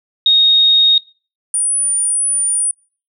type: tone pair in turn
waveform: sine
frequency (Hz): 3730 / 9451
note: A#7 / D9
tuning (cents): 0 / +10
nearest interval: octave + major third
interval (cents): 1610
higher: second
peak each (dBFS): -7 / -13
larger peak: first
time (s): 0.26-0.98 / 1.54-2.71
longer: second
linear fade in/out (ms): 2
effects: noise-tail reverb RT60 0.4 s tail -25 dB re dry